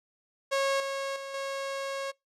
sawtooth tone with level steps, 547 Hz, C#5, 23 cents flat, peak -21 / -27 / -33 / -28 dBFS, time 0.51-2.12 s, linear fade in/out 20 ms, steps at 0.8 / 1.16 / 1.34 s, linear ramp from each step 2 ms, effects noise-tail reverb RT60 0.2 s tail -25 dB re dry + low-pass 8000 Hz 12 dB/octave

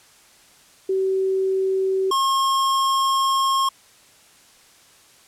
sine / square tone pair in turn, 381.9 / 1077.4 Hz, G4 / C#6, -45 / -50 cents, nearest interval octave + tritone, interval 1795 cents, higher second, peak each -18 dBFS, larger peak neither, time 0.89-2.11 / 2.11-3.69 s, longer second, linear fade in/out 5 ms, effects white hiss -52 dBFS RMS until 5.27 s + low-pass 10000 Hz 12 dB/octave

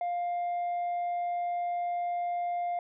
sine tone, 702 Hz, F5, 9 cents sharp, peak -26 dBFS, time 0.01-2.79 s, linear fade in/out 2 ms, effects tanh soft clip ceiling -28 dBFS

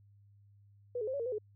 sine tone with pitch steps, 488.8 / 427.3 / 522 / 564 / 463 / 506 / 424.2 Hz, B4 / G#4 / C5 / C#5 / A#4 / B4 / G#4, -18 / +49 / -4 / +30 / -12 / +42 / +37 cents, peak -33 dBFS, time 0.95-1.384 s, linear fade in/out 5 ms, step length 62 ms, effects added 101 Hz sine -59 dBFS peak until 1.55 s

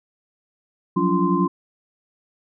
sine tone cluster, 176.7 / 187.5 / 285.4 / 345.2 / 1040 Hz, F3 / F#3 / D4 / F4 / C6, +21 / +23 / -49 / -20 / -11 cents, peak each -23 dBFS, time 0.96-1.48 s, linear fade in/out 10 ms, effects none

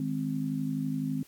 sine chord, Ab major, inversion second, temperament just, 155.74 / 207.7 / 259.6 Hz, Eb3 / Ab3 / C4, +2 / 0 / -13 cents, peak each -33 / -36 / -31 dBFS, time 0-1.23 s, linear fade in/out 2 ms, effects white hiss -59 dBFS RMS until 1.27 s + AAC 64 kbps

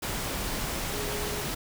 sine tone in noise, 415.3 Hz, G#4, in tune, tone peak -37 dBFS, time 0.93-1.45 s, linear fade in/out 10 ms, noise pink, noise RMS -32 dBFS, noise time 0.02-1.55 s, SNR -8 dB, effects none

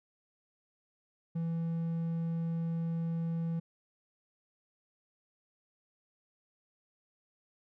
triangle tone with hard clipping, 166 Hz, E3, 12 cents sharp, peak -32 dBFS, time 1.35-3.6 s, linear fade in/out 10 ms, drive 6 dB, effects none

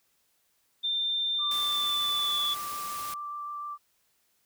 sine tone with pitch glide, 3588 to 3450 Hz, A7 to A7, +33 to -35 cents, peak -26 dBFS, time 0.83-2.55 s, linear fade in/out 20 ms, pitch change -68 cents, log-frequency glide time 1.44-2.44 s
sine tone with vibrato, 1174.7 Hz, D6, in tune, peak -34 dBFS, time 1.38-3.78 s, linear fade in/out 50 ms, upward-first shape triangle, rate 6.7 Hz, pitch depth 9 cents each way
white noise, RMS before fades -40 dBFS, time 1.51-3.14 s, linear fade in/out 2 ms
effects white hiss -71 dBFS RMS until 4.45 s

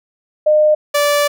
sine / sawtooth tone pair in turn, 609 / 581.6 Hz, D#5 / D5, -37 / -17 cents, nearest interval minor second, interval 80 cents, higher first, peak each -8 dBFS, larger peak neither, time 0.46-0.75 / 0.94-1.28 s, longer second, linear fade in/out 10 ms, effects none

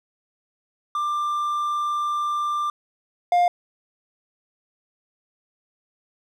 triangle tone pair in turn, 1187 / 705.8 Hz, D6 / F5, +18 / +18 cents, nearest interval major sixth, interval 900 cents, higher first, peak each -20 / -13 dBFS, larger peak second, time 0.95-2.7 / 3.32-3.48 s, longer first, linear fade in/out 2 ms, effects none

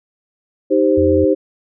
sine chord, C minor, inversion first, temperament equal, 311.1 / 392 / 523.3 Hz, Eb4 / G4 / C5, 0 / 0 / 0 cents, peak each -15 dBFS, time 0.7-1.35 s, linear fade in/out 20 ms
sine tone, 87 Hz, F2, 6 cents flat, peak -19 dBFS, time 0.97-1.25 s, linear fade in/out 10 ms
effects none

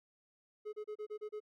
triangle tone bursts, 423.8 Hz, G#4, 35 cents sharp, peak -37 dBFS, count 7, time 0.65-1.403 s, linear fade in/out 20 ms, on 81 ms, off 31 ms, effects MP3 96 kbps

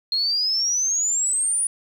sine exponential sweep, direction up, 4199 to 9720 Hz, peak -19 dBFS, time 0.12-1.67 s, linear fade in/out 2 ms, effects 8-bit

